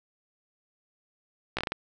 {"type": "slowing click train", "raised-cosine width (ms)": 0.3, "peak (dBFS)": -13, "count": 6, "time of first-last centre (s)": [1.57, 1.72], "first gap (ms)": 16, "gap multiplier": 1.32, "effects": []}